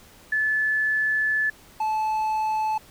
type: tone pair in turn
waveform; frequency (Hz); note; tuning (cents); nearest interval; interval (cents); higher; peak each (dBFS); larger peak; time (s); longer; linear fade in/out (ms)
sine / triangle; 1733 / 868.5; A6 / A5; -27 / -23; octave; 1196; first; -20 / -20; neither; 0.32-1.5 / 1.8-2.78; first; 5
effects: pink hiss -51 dBFS RMS until 2.9 s